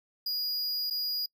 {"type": "tone with dropouts", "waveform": "square", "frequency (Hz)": 4885, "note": "D#8", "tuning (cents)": -33, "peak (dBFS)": -30, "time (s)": [0.26, 1.26], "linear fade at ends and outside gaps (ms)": 5, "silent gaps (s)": [0.901, 0.907], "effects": ["noise-tail reverb RT60 0.1 s tail -26 dB re dry"]}